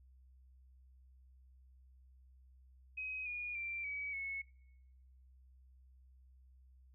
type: tone with pitch steps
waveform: sine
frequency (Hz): 2529 / 2441 / 2357 / 2275 / 2197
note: D#7 / D#7 / D7 / C#7 / C#7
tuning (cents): +28 / -34 / +6 / +44 / -16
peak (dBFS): -39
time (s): 2.97-4.42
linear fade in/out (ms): 10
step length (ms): 290
effects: noise-tail reverb RT60 1.0 s tail -25 dB re dry + added 64 Hz sine -60 dBFS peak until 6.94 s